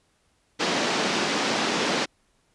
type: band-pass noise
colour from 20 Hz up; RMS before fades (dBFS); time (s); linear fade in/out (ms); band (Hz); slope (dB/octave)
pink; -25; 0.59-2.06; 20; 200 to 6000; 24
effects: pink hiss -67 dBFS RMS until 2.54 s + resampled to 24000 Hz